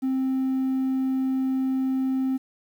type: tone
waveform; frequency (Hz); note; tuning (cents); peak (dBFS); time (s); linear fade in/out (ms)
triangle; 263.1; C4; +10; -19; 0.02-2.38; 20
effects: tanh soft clip ceiling -16 dBFS + 9-bit